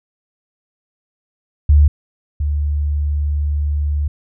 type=tone pair in turn; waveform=sine; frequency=73.42 / 73.42 Hz; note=D2 / D2; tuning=0 / 0 cents; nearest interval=unison; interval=0 cents; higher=neither; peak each=-6 / -15 dBFS; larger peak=first; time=1.69-1.88 / 2.4-4.08 s; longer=second; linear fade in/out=5 ms; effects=none

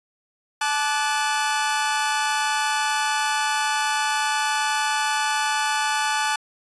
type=chord; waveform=sawtooth; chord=D major; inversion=second; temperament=equal with one note detuned; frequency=865.9 / 1174.7 / 1480 Hz; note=A5 / D6 / F#6; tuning=-28 / 0 / 0 cents; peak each=-19 / -25 / -23 dBFS; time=0.61-6.36 s; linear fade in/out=5 ms; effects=resampled to 24000 Hz

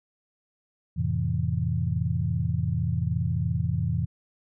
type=chord; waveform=sine; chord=F major seventh; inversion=none; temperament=equal; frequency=87.31 / 110 / 130.81 / 164.81 Hz; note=F2 / A2 / C3 / E3; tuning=0 / 0 / 0 / 0 cents; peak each=-29 dBFS; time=0.96-4.06 s; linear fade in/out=20 ms; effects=none

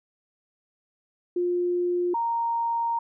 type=tone pair in turn; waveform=sine; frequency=353.7 / 929.4 Hz; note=F4 / A#5; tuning=+22 / -5 cents; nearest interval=octave + perfect fourth; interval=1673 cents; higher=second; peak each=-22 / -23 dBFS; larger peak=first; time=1.36-2.14 / 2.14-2.99 s; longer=second; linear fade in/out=5 ms; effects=none

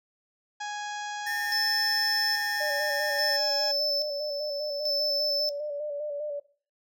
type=harmonic tone; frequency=830.6 Hz; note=G#5; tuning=in tune; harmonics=1 / 2 / 3 / 4 / 5 / 6 / 7 / 8 / 9; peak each=-34 / -37 / -48 / -44 / -49 / -46 / -48 / -49 / -55 dBFS; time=0.6-3.72 s; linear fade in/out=10 ms
type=tone; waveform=square; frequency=1808 Hz; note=A6; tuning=47 cents sharp; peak=-31 dBFS; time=1.26-3.37 s; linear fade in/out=10 ms
type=tone with tremolo; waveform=triangle; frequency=5274 Hz; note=E8; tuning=in tune; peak=-25 dBFS; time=1.52-5.49 s; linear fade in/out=0 ms; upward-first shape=square; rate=0.6 Hz; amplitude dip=65%
type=tone with vibrato; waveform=sine; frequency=587.3 Hz; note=D5; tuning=in tune; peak=-30 dBFS; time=2.6-6.4 s; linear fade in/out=10 ms; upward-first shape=square; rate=5 Hz; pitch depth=36 cents each way
effects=noise-tail reverb RT60 0.4 s tail -17 dB re dry

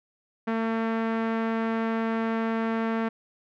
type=tone with low-pass filter; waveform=sawtooth; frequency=225.5 Hz; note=A3; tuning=43 cents sharp; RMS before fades=-27 dBFS; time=0.47-3.09 s; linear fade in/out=10 ms; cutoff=1800 Hz; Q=1.2; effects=none

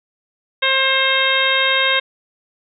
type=harmonic tone; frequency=532 Hz; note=C5; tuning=29 cents sharp; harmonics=1 / 2 / 3 / 4 / 5 / 6 / 7; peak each=-23 / -23 / -20 / -20 / -23 / -22 / -20 dBFS; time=0.62-2 s; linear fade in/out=10 ms; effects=none

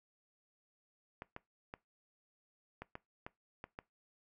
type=clicks; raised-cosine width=0.5 ms; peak=-29 dBFS; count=8; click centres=1.221 / 1.364 / 1.739 / 2.82 / 2.954 / 3.265 / 3.641 / 3.789 s; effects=noise-tail reverb RT60 0.2 s tail -21 dB re dry

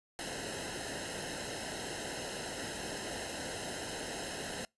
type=noise with comb filter; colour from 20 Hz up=pink; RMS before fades=-40 dBFS; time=0.19-4.65 s; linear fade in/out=0 ms; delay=0.86 ms; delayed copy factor=-0.85; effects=noise-tail reverb RT60 0.2 s tail -26 dB re dry + resampled to 24000 Hz

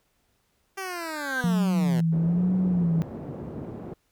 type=linear sweep; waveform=10% pulse; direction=down; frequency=392 to 114.3 Hz; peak=-23 dBFS; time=0.77-2.01 s; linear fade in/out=10 ms
type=tone with exponential growth; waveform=sine; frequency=1568 Hz; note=G6; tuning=in tune; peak=-23 dBFS; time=0.81-1.41 s; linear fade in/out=5 ms; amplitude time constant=130 ms
type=tone with vibrato; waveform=sine; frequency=173.9 Hz; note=F3; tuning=7 cents flat; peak=-20 dBFS; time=1.44-3.02 s; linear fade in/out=0 ms; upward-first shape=sine; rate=1.1 Hz; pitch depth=110 cents each way
type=band-pass noise; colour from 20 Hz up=pink; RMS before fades=-37 dBFS; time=2.12-3.94 s; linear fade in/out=5 ms; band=120 to 450 Hz; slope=12 dB/octave
effects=pink hiss -70 dBFS RMS until 4.11 s

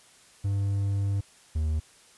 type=tone pair in turn; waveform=triangle; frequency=99.5 / 77.67 Hz; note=G2 / D#2; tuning=+26 / -2 cents; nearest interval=major third; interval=428 cents; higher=first; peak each=-22 dBFS; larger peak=neither; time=0.44-1.21 / 1.55-1.8 s; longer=first; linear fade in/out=10 ms; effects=white hiss -56 dBFS RMS until 2.17 s + resampled to 24000 Hz

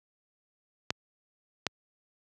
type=clicks; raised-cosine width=0.2 ms; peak=-10 dBFS; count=2; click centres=0.905 / 1.667 s; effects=high-pass 80 Hz 12 dB/octave

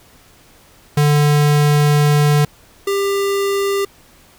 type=tone pair in turn; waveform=square; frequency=147.4 / 397.3 Hz; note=D3 / G4; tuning=+7 / +23 cents; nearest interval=octave + perfect fourth; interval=1716 cents; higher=second; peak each=-11 / -16 dBFS; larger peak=first; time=0.97-2.45 / 2.87-3.85 s; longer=first; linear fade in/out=5 ms; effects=pink hiss -48 dBFS RMS until 4.38 s

